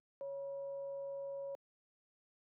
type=tone with frequency modulation; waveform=sine; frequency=554.4 Hz; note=C#5; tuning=in tune; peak=-40 dBFS; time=0.21-1.55 s; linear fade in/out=0 ms; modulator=410 Hz; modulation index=0.24; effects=added 60 Hz sine -70 dBFS peak until 2.47 s + high-pass 300 Hz 12 dB/octave